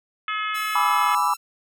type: harmonic tone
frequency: 426.5 Hz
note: G#4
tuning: 46 cents sharp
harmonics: 3 / 4 / 5 / 6 / 7 / 8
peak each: -26 / -33 / -31 / -34 / -36 / -38 dBFS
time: 0.28-1.15 s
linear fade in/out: 2 ms
type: tone with pitch glide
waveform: 5% pulse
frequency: 1318.5 to 1343.1 Hz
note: E6 to E6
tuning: 0 to +32 cents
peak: -22 dBFS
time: 0.54-1.37 s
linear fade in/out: 20 ms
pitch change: +32 cents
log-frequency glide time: 1.02-1.2 s
type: chord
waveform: sine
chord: E dominant seventh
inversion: first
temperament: equal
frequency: 830.6 / 987.8 / 1174.7 / 1318.5 Hz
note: G#5 / B5 / D6 / E6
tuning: 0 / 0 / 0 / 0 cents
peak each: -26 / -22 / -23 / -26 dBFS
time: 0.75-1.34 s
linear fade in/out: 5 ms
effects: none